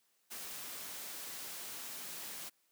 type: noise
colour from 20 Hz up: white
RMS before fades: -45 dBFS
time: 0.3-2.5 s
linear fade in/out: 20 ms
effects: white hiss -75 dBFS RMS until 2.71 s + high-pass 150 Hz 12 dB/octave